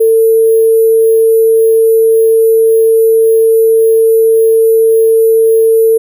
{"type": "tone with sample-and-hold", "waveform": "sine", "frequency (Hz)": 448.2, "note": "A4", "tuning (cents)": 32, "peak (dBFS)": -4, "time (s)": [0, 5.98], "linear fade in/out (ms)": 10, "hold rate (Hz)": 11025, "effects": []}